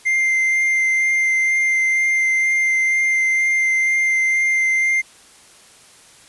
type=tone with vibrato; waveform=triangle; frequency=2093 Hz; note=C7; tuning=in tune; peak=-13 dBFS; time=0.05-5.02 s; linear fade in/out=20 ms; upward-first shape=sine; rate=2.1 Hz; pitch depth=9 cents each way; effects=white hiss -47 dBFS RMS until 6.28 s + resampled to 24000 Hz